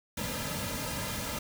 pink noise with comb filter, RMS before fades -35 dBFS, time 0.17-1.39 s, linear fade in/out 5 ms, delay 2.7 ms, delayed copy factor -0.85, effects none

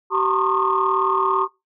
sine tone cluster, 383.5 / 909 / 1059 / 1097 / 1222 Hz, G4 / A#5 / C6 / C#6 / D#6, -38 / -44 / +21 / -18 / -32 cents, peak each -23 dBFS, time 0.1-1.48 s, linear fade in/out 50 ms, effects noise-tail reverb RT60 0.2 s tail -18 dB re dry + tanh soft clip ceiling -6 dBFS

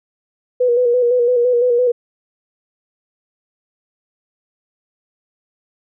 sine tone with vibrato, 487.9 Hz, B4, 21 cents flat, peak -11 dBFS, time 0.6-1.92 s, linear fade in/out 10 ms, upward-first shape square, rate 5.9 Hz, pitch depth 38 cents each way, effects none

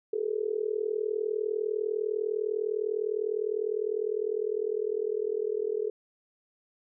sine tone with amplitude modulation, 428.6 Hz, A4, 45 cents flat, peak -23 dBFS, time 0.13-5.9 s, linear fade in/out 5 ms, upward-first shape sine, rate 39.9 Hz, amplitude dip 95%, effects none

